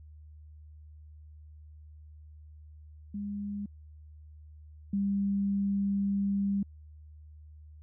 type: tone pair in turn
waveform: sine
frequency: 203.4 / 198.98 Hz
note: G#3 / G3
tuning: -36 / +26 cents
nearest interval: unison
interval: 38 cents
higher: first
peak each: -33 / -26 dBFS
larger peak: second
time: 3.14-3.66 / 4.93-6.63 s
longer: second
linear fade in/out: 5 ms
effects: added 76 Hz sine -48 dBFS peak until 7.82 s